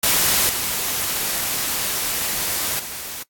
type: noise with level steps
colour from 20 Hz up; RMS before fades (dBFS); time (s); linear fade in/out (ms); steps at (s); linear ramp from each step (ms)
white; -17 / -23 / -31; 0.03-3.23; 5; 0.49 / 2.79; 5
effects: noise-tail reverb RT60 0.1 s tail -20 dB re dry + AAC 64 kbps